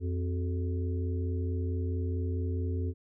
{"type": "harmonic tone with a mistuned harmonic", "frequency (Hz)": 87.5, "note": "F2", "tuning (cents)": 4, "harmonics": [1, 3, 4, 5], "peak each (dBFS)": [-29, -39, -41, -43], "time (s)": [0, 2.94], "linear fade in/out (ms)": 50, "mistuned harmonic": 4, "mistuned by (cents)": 110, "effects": []}